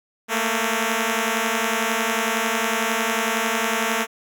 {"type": "beating tone pair", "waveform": "5% pulse", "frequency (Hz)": [220, 231], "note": ["A3", "A#3"], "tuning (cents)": [0, -16], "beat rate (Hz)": 11, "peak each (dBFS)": -12, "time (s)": [0.28, 4.07], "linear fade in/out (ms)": 50, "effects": []}